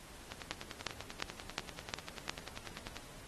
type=two click trains; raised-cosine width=0.2 ms; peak=-24 / -16 dBFS; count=28 / 6; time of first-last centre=0.32-2.967 / 0.51-2.296 s; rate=10.2 / 2.8 Hz; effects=pink hiss -54 dBFS RMS until 3.27 s + AAC 32 kbps